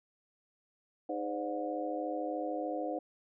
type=harmonic tone with a mistuned harmonic; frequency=103.2 Hz; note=G#2; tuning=10 cents flat; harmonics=3 / 4 / 5 / 6 / 7; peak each=-38 / -46 / -38 / -41 / -39 dBFS; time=1.09-2.99 s; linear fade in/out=5 ms; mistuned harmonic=6; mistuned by=-85 cents; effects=none